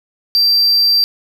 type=tone; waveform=triangle; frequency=4700 Hz; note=D8; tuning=1 cent sharp; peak=-8 dBFS; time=0.35-1.04 s; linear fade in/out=0 ms; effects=none